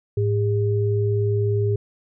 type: tone pair together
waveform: sine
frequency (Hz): 107 / 404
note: A2 / G#4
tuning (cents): -48 / -48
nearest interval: octave + major seventh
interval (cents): 2300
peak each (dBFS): -19 / -23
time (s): 0.17-1.76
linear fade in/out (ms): 5
effects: none